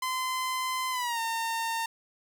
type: tone with pitch glide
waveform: sawtooth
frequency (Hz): 1029 to 911.5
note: C6 to A#5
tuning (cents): -29 to -39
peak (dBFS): -25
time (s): 0.02-1.86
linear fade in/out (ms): 5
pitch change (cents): -210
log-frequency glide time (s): 0.91-1.2
effects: none